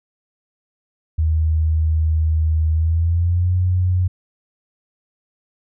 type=tone with pitch glide; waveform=sine; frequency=79.1 to 90.86 Hz; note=D#2 to F#2; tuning=+29 to -31 cents; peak=-14 dBFS; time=1.18-4.08 s; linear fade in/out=10 ms; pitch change=+240 cents; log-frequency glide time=2.72-3.56 s; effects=none